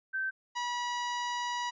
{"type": "tone pair in turn", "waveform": ["sine", "sawtooth"], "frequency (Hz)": [1550, 969.7], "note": ["G6", "B5"], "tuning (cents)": [-20, -32], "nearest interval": "minor sixth", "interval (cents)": 812, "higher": "first", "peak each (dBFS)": [-30, -28], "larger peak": "second", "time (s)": [[0.13, 0.31], [0.55, 1.71]], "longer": "second", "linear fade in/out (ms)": 20, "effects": ["resampled to 16000 Hz"]}